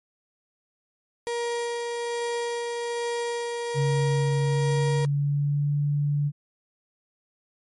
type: tone with tremolo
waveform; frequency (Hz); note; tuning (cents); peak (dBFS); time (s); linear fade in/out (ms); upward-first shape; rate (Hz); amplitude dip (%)
35% pulse; 472.8; A#4; +24; -24; 1.27-5.05; 0; sine; 1.2; 25
type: tone with pitch glide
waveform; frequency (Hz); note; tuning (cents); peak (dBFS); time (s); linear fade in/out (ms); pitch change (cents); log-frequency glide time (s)
sine; 139.9 to 145.25; C#3 to D3; +16 to -19; -21; 3.74-6.32; 50; +65; 4.41-5.74
effects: MP3 48 kbps